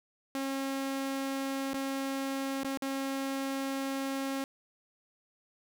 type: tone with dropouts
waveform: sawtooth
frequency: 271.1 Hz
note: C#4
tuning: 38 cents flat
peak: -28 dBFS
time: 0.35-4.44 s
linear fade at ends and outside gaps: 1 ms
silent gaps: 1.734-1.742 / 2.634-2.646 / 2.774-2.822 s
effects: none